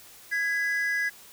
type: tone pair together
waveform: triangle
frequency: 1658 / 1999.8 Hz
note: G#6 / B6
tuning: -3 / +21 cents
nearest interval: minor third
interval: 324 cents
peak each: -24 / -27 dBFS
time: 0.31-1.1 s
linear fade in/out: 20 ms
effects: tanh soft clip ceiling -15 dBFS + white hiss -50 dBFS RMS until 1.32 s